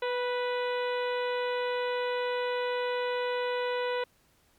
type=harmonic tone with a mistuned harmonic; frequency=493.9 Hz; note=B4; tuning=in tune; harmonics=1 / 2 / 3 / 4 / 5 / 6 / 7 / 8; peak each=-29 / -35 / -39 / -41 / -43 / -45 / -46 / -47 dBFS; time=0.02-4.04 s; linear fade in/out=5 ms; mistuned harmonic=2; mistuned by=-17 cents; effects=pink hiss -66 dBFS RMS until 4.58 s + MP3 96 kbps

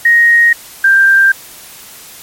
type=tone pair in turn; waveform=sine; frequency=1873 / 1582.3 Hz; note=A#6 / G6; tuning=+8 / +16 cents; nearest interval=minor third; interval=292 cents; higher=first; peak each=-4 dBFS; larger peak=neither; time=0.05-0.53 / 0.84-1.32 s; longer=neither; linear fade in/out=5 ms; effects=white hiss -34 dBFS RMS until 2.22 s + MP3 64 kbps

